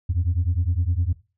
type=beating tone pair; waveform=sine; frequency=82.41 / 92.21 Hz; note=E2 / F#2; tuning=0 / -5 cents; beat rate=9.8 Hz; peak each=-21 dBFS; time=0.09-1.13 s; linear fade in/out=10 ms; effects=noise-tail reverb RT60 0.3 s tail -18 dB re dry + tanh soft clip ceiling -15 dBFS